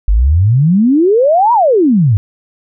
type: exponential two-way sweep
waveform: sine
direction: up then down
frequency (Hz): 46.45 to 987.8 to 95.1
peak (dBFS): -6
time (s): 0.08-2.17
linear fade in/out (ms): 0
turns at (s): 1.53
effects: none